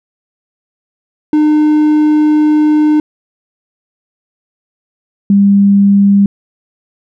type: tone pair in turn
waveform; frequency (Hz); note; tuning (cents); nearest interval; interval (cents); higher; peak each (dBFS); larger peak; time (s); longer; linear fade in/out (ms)
triangle / sine; 303.4 / 199.78; D#4 / G3; -44 / +33; perfect fifth; 723; first; -4; neither; 1.33-3 / 5.3-6.26; first; 2
effects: none